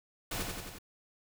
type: noise with echo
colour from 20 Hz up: pink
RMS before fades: -36 dBFS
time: 0.31-0.43 s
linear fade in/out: 5 ms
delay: 89 ms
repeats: 4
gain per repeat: -3 dB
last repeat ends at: 0.786 s
effects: none